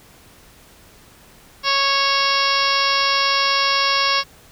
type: harmonic tone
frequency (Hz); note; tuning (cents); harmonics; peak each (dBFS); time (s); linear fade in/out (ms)
552; C#5; -7; 1 / 2 / 3 / 4 / 5 / 6 / 7 / 8 / 9 / 10; -29 / -20 / -26 / -25 / -25 / -26 / -28 / -26 / -26 / -24; 1.63-4.24; 50
effects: pink hiss -48 dBFS RMS until 4.51 s